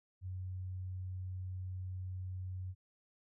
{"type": "tone", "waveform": "sine", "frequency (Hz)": 92.5, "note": "F#2", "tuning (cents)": 0, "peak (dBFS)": -39, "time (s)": [0.21, 2.75], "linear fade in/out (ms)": 50, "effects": []}